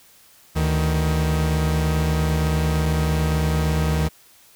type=tone pair together; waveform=45% pulse; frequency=74.52 / 157.9 Hz; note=D2 / D#3; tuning=+26 / +26 cents; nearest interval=octave + minor second; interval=1300 cents; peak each=-21 dBFS; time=0.55-4.09 s; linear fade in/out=20 ms; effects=white hiss -52 dBFS RMS until 4.55 s